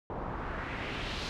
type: noise with low-pass filter sweep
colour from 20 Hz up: pink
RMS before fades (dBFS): -37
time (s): 0.1-1.29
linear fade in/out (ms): 0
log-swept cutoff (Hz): 850 to 4500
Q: 1.8
effects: none